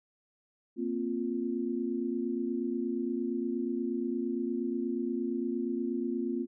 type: chord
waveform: sine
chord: Bb suspended second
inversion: none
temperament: equal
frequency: 233.1 / 261.6 / 349.2 Hz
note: Bb3 / C4 / F4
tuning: 0 / 0 / 0 cents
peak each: -34 dBFS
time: 0.76-6.47 s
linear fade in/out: 50 ms
effects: none